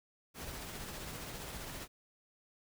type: noise with tremolo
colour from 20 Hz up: pink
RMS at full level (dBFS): -43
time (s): 0.34-1.88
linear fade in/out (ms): 50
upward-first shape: triangle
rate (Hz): 15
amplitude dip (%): 35
effects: none